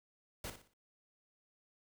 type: noise with echo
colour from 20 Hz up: pink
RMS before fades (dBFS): -43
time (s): 0.44-0.5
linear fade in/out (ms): 2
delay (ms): 59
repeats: 4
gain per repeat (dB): -9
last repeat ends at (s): 0.736
effects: none